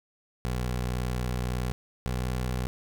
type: tone pair in turn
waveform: 20% pulse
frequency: 61.74 / 62.42 Hz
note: B1 / B1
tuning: 0 / +19 cents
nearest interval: unison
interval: 19 cents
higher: second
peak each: -23 dBFS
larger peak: neither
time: 0.45-1.72 / 2.06-2.67 s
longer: first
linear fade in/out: 0 ms
effects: none